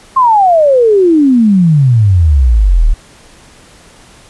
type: exponential sweep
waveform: sine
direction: down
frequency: 1082 to 34.45 Hz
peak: -4 dBFS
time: 0.16-2.94 s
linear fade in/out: 10 ms
effects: pink hiss -40 dBFS RMS until 4.29 s + resampled to 24000 Hz